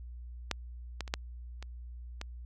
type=clicks; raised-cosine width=0.2 ms; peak=-13 / -18 / -27 / -12 / -27 / -21 dBFS; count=6; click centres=0.513 / 1.007 / 1.078 / 1.139 / 1.626 / 2.214 s; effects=added 60 Hz sine -42 dBFS peak until 2.45 s